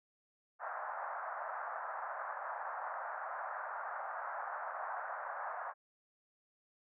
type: band-pass noise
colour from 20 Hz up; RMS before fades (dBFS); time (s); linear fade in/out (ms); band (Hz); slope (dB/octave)
pink; -42; 0.59-5.74; 50; 640 to 1600; 48
effects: none